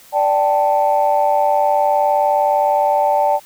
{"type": "chord", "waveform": "sine", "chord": "D suspended fourth", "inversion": "none", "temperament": "equal with one note detuned", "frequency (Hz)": [587.3, 780.4, 880], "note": ["D5", "G5", "A5"], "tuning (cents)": [0, -8, 0], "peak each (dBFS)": -16, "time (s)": [0.12, 3.4], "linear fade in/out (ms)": 50, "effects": ["tanh soft clip ceiling -4 dBFS", "white hiss -45 dBFS RMS until 3.45 s"]}